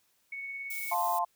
sine tone with tremolo, 2217 Hz, C#7, in tune, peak -35 dBFS, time 0.32-0.94 s, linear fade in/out 5 ms, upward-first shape triangle, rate 18 Hz, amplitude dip 30%
violet noise, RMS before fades -39 dBFS, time 0.7-1.19 s, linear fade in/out 5 ms
sine chord, F major, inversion none, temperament equal, 698.5 / 880 / 1046.5 Hz, F5 / A5 / C6, 0 / 0 / 0 cents, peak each -31 dBFS, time 0.91-1.25 s, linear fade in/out 10 ms
effects white hiss -71 dBFS RMS until 1.35 s

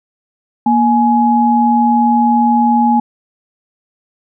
sine tone pair together, 235.7 / 840 Hz, A#3 / G#5, +19 / +19 cents, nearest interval octave + minor seventh, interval 2200 cents, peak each -11 dBFS, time 0.66-3 s, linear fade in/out 5 ms, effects none

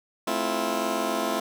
15% pulse chord, F major seventh, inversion first, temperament just, 218.3 / 261.9 / 327.4 / 349.2 Hz, A3 / C4 / E4 / F4, -13 / +2 / -12 / 0 cents, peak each -25 dBFS, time 0.27-1.4 s, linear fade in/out 5 ms, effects none

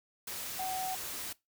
sine tone in noise, 750 Hz, F#5, 23 cents sharp, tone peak -34 dBFS, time 0.59-0.95 s, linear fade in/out 5 ms, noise white, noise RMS -40 dBFS, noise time 0.27-1.33 s, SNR +3 dB, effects noise-tail reverb RT60 0.2 s tail -21 dB re dry

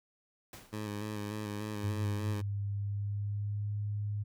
pink noise with exponential decay, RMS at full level -45 dBFS, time 0.53-0.91 s, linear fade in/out 2 ms, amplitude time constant 82 ms
15% pulse tone with vibrato, 105.1 Hz, G#2, 21 cents sharp, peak -30 dBFS, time 0.72-2.42 s, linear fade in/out 20 ms, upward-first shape square, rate 3.4 Hz, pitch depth 32 cents each way
sine tone with pitch glide, 100.9 to 103.56 Hz, G#2 to G#2, -49 to -4 cents, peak -32 dBFS, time 1.83-4.24 s, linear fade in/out 20 ms, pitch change +45 cents, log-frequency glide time 2.76-3.72 s
effects none

